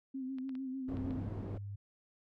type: tone with vibrato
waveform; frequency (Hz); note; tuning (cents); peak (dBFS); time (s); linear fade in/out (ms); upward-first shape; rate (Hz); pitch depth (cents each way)
sine; 262.8; C4; +8; -37; 0.14-1.21; 10; sine; 6.7; 43
type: clicks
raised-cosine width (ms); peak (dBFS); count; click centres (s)
0.3; -39; 5; 0.385 / 0.493 / 0.553 / 0.97 / 1.108
type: low-pass noise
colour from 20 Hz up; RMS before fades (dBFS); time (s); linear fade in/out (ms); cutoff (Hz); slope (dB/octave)
white; -43; 0.88-1.58; 5; 280; 12
type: tone with pitch glide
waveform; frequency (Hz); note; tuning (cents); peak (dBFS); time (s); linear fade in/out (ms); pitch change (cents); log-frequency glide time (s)
sine; 93.3 to 100.58; F#2 to G2; +15 to +45; -40; 0.93-1.76; 10; +130; 1.14-1.25
effects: none